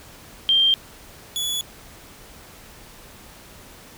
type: tone pair in turn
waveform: sine / sawtooth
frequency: 3173 / 3414 Hz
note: G7 / G#7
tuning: +20 / +47 cents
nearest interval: minor second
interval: 127 cents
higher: second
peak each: -14 / -20 dBFS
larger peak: first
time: 0.49-0.74 / 1.36-1.61 s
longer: neither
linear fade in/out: 0 ms
effects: pink hiss -45 dBFS RMS until 3.97 s